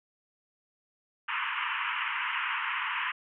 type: band-pass noise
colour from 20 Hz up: pink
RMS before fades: -32 dBFS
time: 1.28-3.12 s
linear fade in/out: 10 ms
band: 930 to 3000 Hz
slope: 96 dB/octave
effects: none